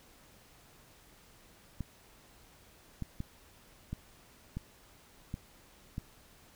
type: clicks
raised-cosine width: 5 ms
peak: -24 dBFS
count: 7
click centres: 1.807 / 3.023 / 3.204 / 3.93 / 4.57 / 5.341 / 5.981 s
effects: pink hiss -60 dBFS RMS until 6.55 s

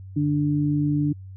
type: tone pair together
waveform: sine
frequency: 146.83 / 293.7 Hz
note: D3 / D4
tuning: 0 / 0 cents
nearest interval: octave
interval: 1200 cents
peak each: -22 dBFS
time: 0.16-1.13 s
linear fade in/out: 10 ms
effects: added 95 Hz sine -37 dBFS peak until 1.36 s

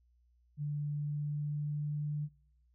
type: tone with pitch glide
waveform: sine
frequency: 146.83 to 148.45 Hz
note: D3 to D3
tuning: 0 to +19 cents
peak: -33 dBFS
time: 0.57-2.29 s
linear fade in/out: 50 ms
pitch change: +19 cents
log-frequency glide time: 0.85-2.13 s
effects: noise-tail reverb RT60 0.7 s tail -25 dB re dry + added 60 Hz sine -66 dBFS peak until 2.74 s

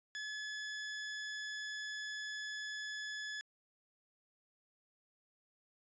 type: tone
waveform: sawtooth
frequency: 1711 Hz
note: A6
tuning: 49 cents flat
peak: -37 dBFS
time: 0.15-3.41 s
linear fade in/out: 0 ms
effects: resampled to 16000 Hz

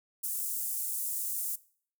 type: high-pass noise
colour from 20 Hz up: pink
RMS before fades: -34 dBFS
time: 0.23-1.56 s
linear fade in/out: 10 ms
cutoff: 8700 Hz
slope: 24 dB/octave
effects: noise-tail reverb RT60 0.5 s tail -20 dB re dry

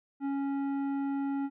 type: tone with tanh clipping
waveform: sine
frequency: 277.2 Hz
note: C#4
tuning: in tune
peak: -31 dBFS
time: 0.2-1.5 s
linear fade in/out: 50 ms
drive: 11 dB
effects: none

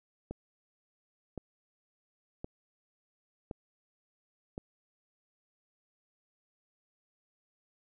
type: click train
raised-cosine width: 2 ms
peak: -25 dBFS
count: 5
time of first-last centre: 0.31-4.579 s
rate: 0.937 Hz
effects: none

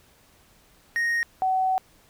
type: tone pair in turn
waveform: triangle / sine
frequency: 1864.7 / 753.4 Hz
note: A#6 / F#5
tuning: 0 / +31 cents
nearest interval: octave + major third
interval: 1569 cents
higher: first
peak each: -20 dBFS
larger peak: neither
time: 0.96-1.23 / 1.42-1.78 s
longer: second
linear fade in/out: 0 ms
effects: pink hiss -58 dBFS RMS until 2.09 s

